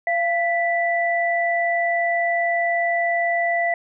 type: tone pair together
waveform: sine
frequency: 686.4 / 1975.5 Hz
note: F5 / B6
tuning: -30 / 0 cents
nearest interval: octave + tritone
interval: 1830 cents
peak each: -20 / -22 dBFS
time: 0.07-3.74 s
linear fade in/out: 2 ms
effects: none